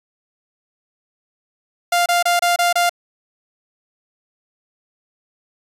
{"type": "tone bursts", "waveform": "sawtooth", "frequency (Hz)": 698.5, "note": "F5", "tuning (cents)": 0, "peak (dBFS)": -10, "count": 6, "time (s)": [1.92, 2.895], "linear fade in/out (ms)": 5, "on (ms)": 140, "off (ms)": 27, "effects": ["resampled to 32000 Hz"]}